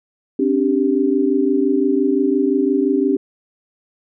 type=tone cluster; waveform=sine; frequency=265.9 / 291.7 / 391.3 Hz; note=C4 / D4 / G4; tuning=+28 / -12 / -3 cents; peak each=-18 dBFS; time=0.39-3.17 s; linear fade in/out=5 ms; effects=none